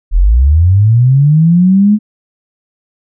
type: linear sweep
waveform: sine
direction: up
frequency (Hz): 36.22 to 215.1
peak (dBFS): -4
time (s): 0.11-1.99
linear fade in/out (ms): 50
effects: none

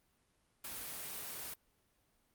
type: noise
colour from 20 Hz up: white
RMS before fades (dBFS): -44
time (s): 0.64-1.54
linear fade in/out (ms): 5
effects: pink hiss -75 dBFS RMS until 2.34 s + Opus 32 kbps

